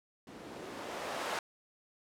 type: noise with low-pass filter sweep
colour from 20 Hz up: violet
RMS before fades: -41 dBFS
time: 0.27-1.39 s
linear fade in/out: 2 ms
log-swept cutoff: 240 to 800 Hz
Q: 0.99
effects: none